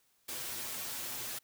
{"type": "noise with comb filter", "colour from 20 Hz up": "white", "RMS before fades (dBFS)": -40, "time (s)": [0.28, 1.39], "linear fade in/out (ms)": 10, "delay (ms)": 8.2, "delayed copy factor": 0.9, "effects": ["white hiss -72 dBFS RMS until 1.43 s"]}